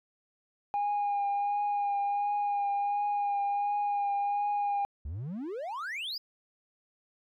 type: tone with vibrato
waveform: sine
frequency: 814 Hz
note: G#5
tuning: 35 cents flat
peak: -25 dBFS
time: 0.74-4.85 s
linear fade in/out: 0 ms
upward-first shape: triangle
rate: 1.4 Hz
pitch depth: 22 cents each way
type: exponential sweep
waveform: triangle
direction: up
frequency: 65.3 to 5160 Hz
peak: -32 dBFS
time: 5.05-6.18 s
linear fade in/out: 5 ms
effects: tanh soft clip ceiling -25 dBFS